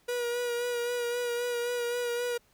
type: tone with vibrato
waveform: 45% pulse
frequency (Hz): 481.9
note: B4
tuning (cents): -43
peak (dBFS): -29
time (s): 0.08-2.38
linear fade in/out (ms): 10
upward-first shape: sine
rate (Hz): 3.8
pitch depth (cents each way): 25
effects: pink hiss -66 dBFS RMS until 2.53 s